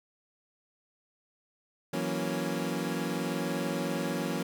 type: chord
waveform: 25% pulse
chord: F# dominant seventh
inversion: third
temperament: equal with one note detuned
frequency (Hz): 164.81 / 185 / 233.9 / 277.2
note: E3 / F#3 / A#3 / C#4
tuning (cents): 0 / 0 / +6 / 0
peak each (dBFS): -32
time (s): 1.93-4.43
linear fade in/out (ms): 5
effects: none